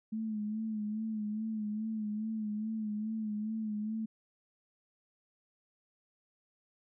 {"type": "tone with vibrato", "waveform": "sine", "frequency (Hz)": 215.6, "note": "A3", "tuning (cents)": -35, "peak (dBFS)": -33, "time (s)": [0.12, 4.06], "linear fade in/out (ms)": 10, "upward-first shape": "sine", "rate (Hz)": 2.4, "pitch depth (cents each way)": 51, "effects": []}